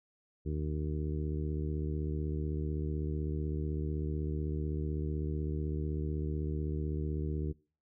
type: harmonic tone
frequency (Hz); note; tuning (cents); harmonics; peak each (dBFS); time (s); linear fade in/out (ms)
75.9; D#2; -42; 1 / 2 / 3 / 4 / 5 / 6; -34 / -37 / -45 / -42 / -42 / -48; 0.45-7.53; 20
effects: noise-tail reverb RT60 0.4 s tail -24 dB re dry